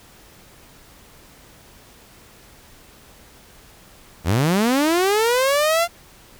sawtooth linear sweep, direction up, 72.3 to 698.5 Hz, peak -12 dBFS, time 4.24-5.88 s, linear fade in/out 50 ms, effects pink hiss -48 dBFS RMS until 6.39 s

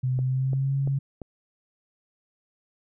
sine tone with pitch glide, 128.3 to 137.51 Hz, C3 to C#3, -34 to -14 cents, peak -22 dBFS, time 0.03-0.99 s, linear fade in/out 10 ms, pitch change +120 cents, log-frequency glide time 0.21-0.75 s
click train, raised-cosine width 2 ms, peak -23 dBFS, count 4, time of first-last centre 0.19-1.217 s, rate 2.92 Hz
effects none

